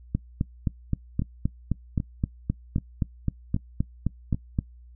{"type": "two click trains", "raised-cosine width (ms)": 5, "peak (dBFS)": [-11, -16], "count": [18, 5], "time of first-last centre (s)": [[0.15, 4.589], [1.22, 4.345]], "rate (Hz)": [3.83, 1.28], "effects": ["noise-tail reverb RT60 0.1 s tail -21 dB re dry", "added 60 Hz sine -46 dBFS peak until 4.95 s"]}